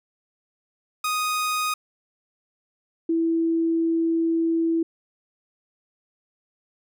sawtooth / sine tone pair in turn, 1244.5 / 329.6 Hz, D#6 / E4, 0 / 0 cents, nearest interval octave + major seventh, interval 2300 cents, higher first, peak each -19 dBFS, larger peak neither, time 1.04-1.74 / 3.09-4.83 s, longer second, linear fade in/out 5 ms, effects none

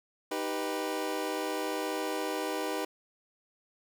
25% pulse chord, Eb augmented, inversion none, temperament equal, 311.1 / 392 / 493.9 Hz, Eb4 / G4 / B4, 0 / 0 / 0 cents, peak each -32 dBFS, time 0.31-2.85 s, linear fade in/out 5 ms, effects none

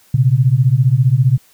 sine beating tone pair, 120.9 / 135.9 Hz, B2 / C#3, -36 / -34 cents, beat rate 15 Hz, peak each -12 dBFS, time 0.14-1.38 s, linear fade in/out 5 ms, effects white hiss -51 dBFS RMS until 1.53 s

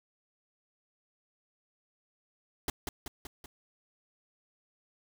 pink noise with echo, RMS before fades -32 dBFS, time 2.68-2.7 s, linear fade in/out 2 ms, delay 190 ms, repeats 4, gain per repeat -4 dB, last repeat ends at 3.46 s, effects none

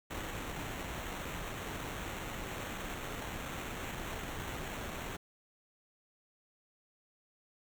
pink noise with sample-and-hold, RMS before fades -41 dBFS, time 0.1-5.17 s, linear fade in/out 10 ms, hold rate 4900 Hz, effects none

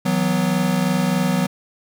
square chord, E suspended second, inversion none, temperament equal with one note detuned, 161.8 / 185 / 246.9 Hz, E3 / F#3 / B3, -32 / 0 / 0 cents, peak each -24 / -20 / -24 dBFS, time 0.05-1.47 s, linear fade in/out 10 ms, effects none

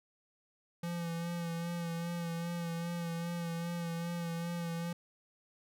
square tone with vibrato, 169.8 Hz, F3, 48 cents flat, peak -36 dBFS, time 0.83-4.93 s, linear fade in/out 5 ms, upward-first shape sine, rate 2.5 Hz, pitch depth 28 cents each way, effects none

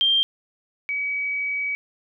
sine tone pair in turn, 3176 / 2273 Hz, G7 / C#7, +22 / +43 cents, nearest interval tritone, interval 579 cents, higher first, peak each -16 / -23 dBFS, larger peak first, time 0.01-0.23 / 0.89-1.75 s, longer second, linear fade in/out 0 ms, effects none

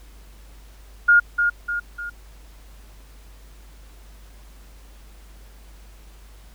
sine tone with echo, 1421 Hz, F6, 30 cents sharp, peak -10 dBFS, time 1.08-1.2 s, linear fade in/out 10 ms, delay 300 ms, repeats 3, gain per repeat -6 dB, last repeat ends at 2.1 s, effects added 50 Hz sine -43 dBFS peak until 6.54 s + pink hiss -53 dBFS RMS until 6.54 s

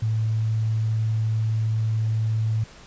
sine tone, 110.3 Hz, A2, 5 cents sharp, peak -20 dBFS, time 0.02-2.64 s, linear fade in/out 5 ms, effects pink hiss -47 dBFS RMS until 2.86 s + resampled to 16000 Hz

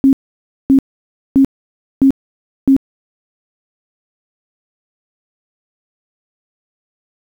sine tone bursts, 270.2 Hz, C#4, 44 cents flat, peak -5 dBFS, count 5, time 0.04-2.765 s, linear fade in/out 0 ms, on 89 ms, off 570 ms, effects 7-bit

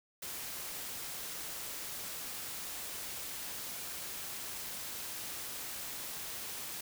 white noise, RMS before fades -42 dBFS, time 0.22-6.81 s, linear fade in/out 5 ms, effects none

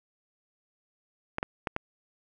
clicks, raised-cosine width 0.5 ms, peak -14 dBFS, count 4, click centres 1.384 / 1.429 / 1.672 / 1.764 s, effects none

